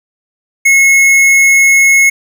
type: tone with tanh clipping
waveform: sine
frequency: 2177 Hz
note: C#7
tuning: 32 cents flat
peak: -6 dBFS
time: 0.65-2.1 s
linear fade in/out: 10 ms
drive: 15 dB
effects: none